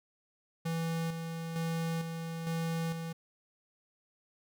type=tone with tremolo; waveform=square; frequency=164.81 Hz; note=E3; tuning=in tune; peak=-32 dBFS; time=0.65-3.13 s; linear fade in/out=10 ms; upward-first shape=square; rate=1.1 Hz; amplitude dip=45%; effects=none